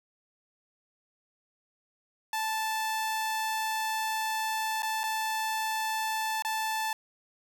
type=tone with dropouts; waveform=sawtooth; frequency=878 Hz; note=A5; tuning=4 cents flat; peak=-25 dBFS; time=2.33-6.93 s; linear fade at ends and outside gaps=2 ms; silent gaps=4.822-4.83 / 5.034-5.038 / 6.423-6.448 s; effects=none